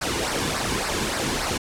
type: noise with flanger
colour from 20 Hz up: pink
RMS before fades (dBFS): -25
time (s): 0.01-1.58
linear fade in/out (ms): 10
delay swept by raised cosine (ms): 0.29 to 1.59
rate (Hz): 3.5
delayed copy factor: -0.6
effects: low-pass 9000 Hz 12 dB/octave